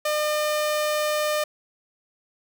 sawtooth tone, 604 Hz, D5, 48 cents sharp, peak -18 dBFS, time 0.05-1.44 s, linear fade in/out 5 ms, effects none

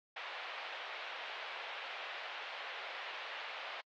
white band-pass noise, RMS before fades -45 dBFS, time 0.16-3.81 s, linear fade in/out 5 ms, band 560 to 3200 Hz, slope 24 dB/octave, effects low-pass 5000 Hz 12 dB/octave + AAC 48 kbps

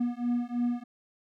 triangle beating tone pair, 240 / 243.1 Hz, B3 / B3, -49 / -27 cents, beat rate 3.1 Hz, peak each -28 dBFS, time 0-0.84 s, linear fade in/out 10 ms, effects none

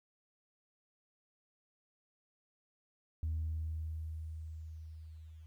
sine tone with level ramp, 79.4 Hz, D#2, 36 cents sharp, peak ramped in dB -31 to -50 dBFS, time 3.23-5.46 s, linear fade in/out 0 ms, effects tanh soft clip ceiling -30 dBFS + 12-bit

